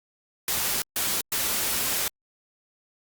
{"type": "noise bursts at uneven times", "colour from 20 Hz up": "white", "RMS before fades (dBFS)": -26, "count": 3, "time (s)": [[0.48, 0.82], [0.96, 1.21], [1.32, 2.08]], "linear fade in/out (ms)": 2, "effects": ["Opus 48 kbps"]}